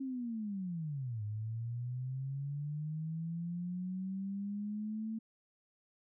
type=linear two-way sweep; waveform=sine; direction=down then up; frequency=272.7 to 103.7 to 223.5 Hz; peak=-36 dBFS; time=0-5.19 s; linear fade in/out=10 ms; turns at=1.23 s; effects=none